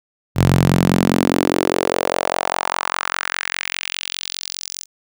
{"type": "tone with high-pass filter sweep", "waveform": "sawtooth", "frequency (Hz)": 44.94, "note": "F#1", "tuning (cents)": -50, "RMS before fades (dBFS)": -19, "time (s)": [0.35, 4.86], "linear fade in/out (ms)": 50, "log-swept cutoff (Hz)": [110, 6400], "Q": 2.3, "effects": []}